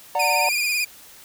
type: chord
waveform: triangle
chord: D augmented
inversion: none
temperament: just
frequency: 587.3 / 734.2 / 917.7 Hz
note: D5 / F#5 / A#5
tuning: 0 / -14 / -27 cents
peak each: -24 / -22 / -21 dBFS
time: 0.15-0.49 s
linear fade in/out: 2 ms
type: tone with vibrato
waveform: sawtooth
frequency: 2429 Hz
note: D#7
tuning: 42 cents flat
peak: -17 dBFS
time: 0.19-0.85 s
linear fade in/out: 10 ms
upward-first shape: sine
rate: 18 Hz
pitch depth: 52 cents each way
effects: white hiss -46 dBFS RMS until 1.24 s